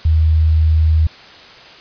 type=tone; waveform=sine; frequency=79.1 Hz; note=D#2; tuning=29 cents sharp; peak=-9 dBFS; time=0.05-1.07 s; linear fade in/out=5 ms; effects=white hiss -39 dBFS RMS until 1.8 s + resampled to 11025 Hz